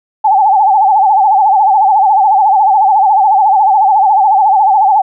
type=tone with vibrato; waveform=sine; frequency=814 Hz; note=G#5; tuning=35 cents flat; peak=-5 dBFS; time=0.24-5.02 s; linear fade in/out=10 ms; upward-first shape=sine; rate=14 Hz; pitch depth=130 cents each way; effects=none